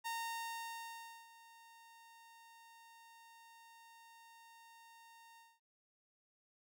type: tone with ADSR envelope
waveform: sawtooth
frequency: 920 Hz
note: A#5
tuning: 23 cents flat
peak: -35 dBFS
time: 0.04-5.6 s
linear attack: 26 ms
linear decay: 1200 ms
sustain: -20 dB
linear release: 220 ms
effects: none